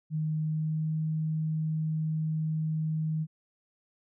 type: tone with pitch glide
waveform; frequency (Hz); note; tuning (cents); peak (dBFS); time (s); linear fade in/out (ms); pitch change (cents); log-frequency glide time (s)
sine; 155.56 to 157.1; D#3 to D#3; 0 to +17; -27; 0.1-3.27; 50; +17; 0.42-0.93
effects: none